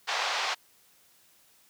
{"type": "band-pass noise", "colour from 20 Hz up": "pink", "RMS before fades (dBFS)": -30, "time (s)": [0.07, 0.55], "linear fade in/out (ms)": 20, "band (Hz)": [680, 5400], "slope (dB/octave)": 24, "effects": ["white hiss -62 dBFS RMS until 1.69 s", "high-pass 60 Hz 12 dB/octave"]}